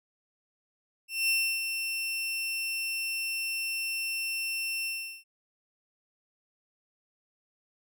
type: tone with ADSR envelope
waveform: sawtooth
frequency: 2700 Hz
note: E7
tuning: 41 cents sharp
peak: -20 dBFS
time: 1.08-5.24 s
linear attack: 210 ms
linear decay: 310 ms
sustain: -7 dB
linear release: 380 ms
effects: none